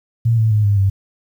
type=tone with pitch steps; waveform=sine; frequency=115.5 / 110.73 / 106.16 / 101.78 / 97.57 Hz; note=A#2 / A2 / G#2 / G#2 / G2; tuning=-16 / +11 / +38 / -34 / -8 cents; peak=-11 dBFS; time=0.25-0.9 s; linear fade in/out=10 ms; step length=130 ms; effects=8-bit